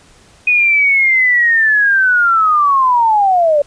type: linear sweep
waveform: sine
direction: down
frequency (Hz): 2489 to 564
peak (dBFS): -8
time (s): 0.47-3.62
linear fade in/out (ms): 5
effects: pink hiss -46 dBFS RMS until 3.66 s + resampled to 22050 Hz